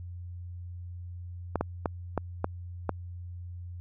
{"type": "clicks", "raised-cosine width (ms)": 1, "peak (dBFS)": -13, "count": 6, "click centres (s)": [1.557, 1.61, 1.858, 2.177, 2.444, 2.893], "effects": ["added 88 Hz sine -38 dBFS peak until 3.8 s"]}